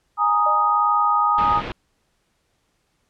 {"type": "chord", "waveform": "sine", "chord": "Ab suspended second", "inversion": "none", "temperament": "equal", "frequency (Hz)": [830.6, 932.3, 1244.5], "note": ["Ab5", "Bb5", "Eb6"], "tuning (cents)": [0, 0, 0], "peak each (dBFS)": [-22, -23, -17], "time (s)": [0.17, 1.62], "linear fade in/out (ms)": 50}
{"type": "tone with exponential decay", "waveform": "sine", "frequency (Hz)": 608, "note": "D#5", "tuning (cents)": -40, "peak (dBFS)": -23, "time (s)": [0.46, 0.89], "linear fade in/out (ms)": 5, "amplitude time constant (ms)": 92}
{"type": "low-pass noise", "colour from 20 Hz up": "pink", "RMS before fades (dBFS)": -30, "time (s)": [1.38, 1.72], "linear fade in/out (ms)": 2, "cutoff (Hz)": 3400, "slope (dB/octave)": 24}
{"effects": ["pink hiss -68 dBFS RMS until 3.09 s", "low-pass 10000 Hz 12 dB/octave"]}